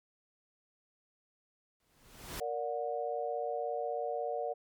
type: noise with exponential growth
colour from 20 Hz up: pink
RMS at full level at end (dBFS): -38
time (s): 1.8-2.4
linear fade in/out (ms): 1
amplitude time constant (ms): 130
type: chord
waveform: sine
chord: Bb augmented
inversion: none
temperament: just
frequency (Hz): 466.2 / 582.7 / 728.4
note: Bb4 / D5 / F#5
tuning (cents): 0 / -14 / -27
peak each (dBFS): -37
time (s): 2.4-4.54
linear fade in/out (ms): 20
effects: MP3 96 kbps